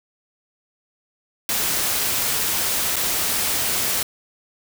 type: noise with dropouts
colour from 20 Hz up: white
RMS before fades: -22 dBFS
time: 1.49-4.03 s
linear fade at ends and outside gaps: 2 ms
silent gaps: 2.959-2.965 s
effects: none